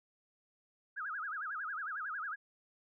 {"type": "tone with vibrato", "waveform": "sine", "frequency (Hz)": 1434, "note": "F6", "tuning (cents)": 45, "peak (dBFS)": -37, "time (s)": [0.96, 2.36], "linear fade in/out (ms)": 20, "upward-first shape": "sine", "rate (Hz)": 11, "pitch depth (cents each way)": 260, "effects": []}